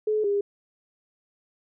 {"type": "tone pair in turn", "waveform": "sine", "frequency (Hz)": [428.1, 404.8], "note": ["A4", "G#4"], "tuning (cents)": [-47, -44], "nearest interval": "minor second", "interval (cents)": 97, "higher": "first", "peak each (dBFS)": -21, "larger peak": "neither", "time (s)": [[0.07, 0.24], [0.24, 0.41]], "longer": "neither", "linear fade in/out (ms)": 5, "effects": []}